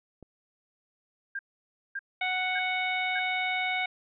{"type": "click", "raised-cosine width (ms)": 2, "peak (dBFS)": -34, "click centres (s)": 0.227}
{"type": "tone bursts", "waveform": "sine", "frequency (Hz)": 1600, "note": "G6", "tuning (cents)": 35, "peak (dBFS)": -31, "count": 4, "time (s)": [1.35, 3.194], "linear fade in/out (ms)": 5, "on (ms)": 41, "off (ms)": 560}
{"type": "harmonic tone", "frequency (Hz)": 740, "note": "F#5", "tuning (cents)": 0, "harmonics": [1, 2, 3, 4, 5], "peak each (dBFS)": [-32, -37, -29, -41, -38], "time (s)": [2.21, 3.86], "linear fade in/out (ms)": 5}
{"effects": []}